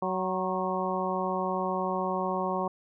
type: harmonic tone with a mistuned harmonic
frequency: 186.7 Hz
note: F#3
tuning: 16 cents sharp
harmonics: 1 / 2 / 3 / 4 / 5 / 6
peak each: -34 / -34 / -34 / -34 / -34 / -34 dBFS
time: 0.02-2.68 s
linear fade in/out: 5 ms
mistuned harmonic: 6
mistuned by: -48 cents
effects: none